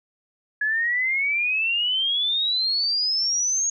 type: exponential sweep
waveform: sine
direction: up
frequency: 1686 to 6645 Hz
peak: -20 dBFS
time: 0.61-3.7 s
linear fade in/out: 5 ms
effects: none